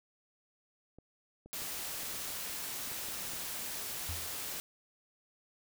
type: clicks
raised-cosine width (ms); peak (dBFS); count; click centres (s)
2; -39; 8; 0.986 / 1.46 / 1.619 / 2.033 / 2.304 / 2.917 / 3.086 / 3.335
type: noise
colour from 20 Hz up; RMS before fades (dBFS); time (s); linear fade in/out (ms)
white; -40; 1.53-4.6; 0
type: tone with exponential decay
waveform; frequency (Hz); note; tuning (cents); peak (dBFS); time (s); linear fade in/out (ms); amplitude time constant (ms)
sine; 85; F2; -46; -35; 4.09-4.41; 0; 68
effects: none